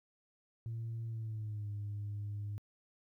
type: tone with pitch glide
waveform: sine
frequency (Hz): 114.3 to 103.01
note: A#2 to G#2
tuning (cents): -34 to -14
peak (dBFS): -36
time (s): 0.66-2.58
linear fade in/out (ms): 0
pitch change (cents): -180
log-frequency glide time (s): 1.07-1.69
effects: tanh soft clip ceiling -35 dBFS + 13-bit